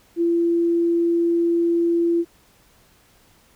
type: tone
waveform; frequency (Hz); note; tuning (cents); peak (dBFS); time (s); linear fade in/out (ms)
sine; 339.5; F4; -49; -16; 0.16-2.25; 50
effects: pink hiss -56 dBFS RMS until 3.55 s